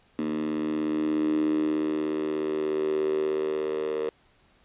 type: tone with high-pass filter sweep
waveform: 10% pulse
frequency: 76.8 Hz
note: D#2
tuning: 22 cents flat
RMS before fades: -27 dBFS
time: 0.19-4.09 s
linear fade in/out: 0 ms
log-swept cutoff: 260 to 440 Hz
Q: 8.5
effects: pink hiss -62 dBFS RMS until 4.64 s + resampled to 8000 Hz